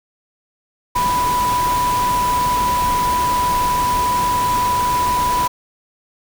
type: tone in noise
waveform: sine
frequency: 987.8 Hz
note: B5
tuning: in tune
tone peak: -15 dBFS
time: 0.95-5.48 s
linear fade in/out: 10 ms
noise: pink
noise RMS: -25 dBFS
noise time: 0.95-5.48 s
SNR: +7 dB
effects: none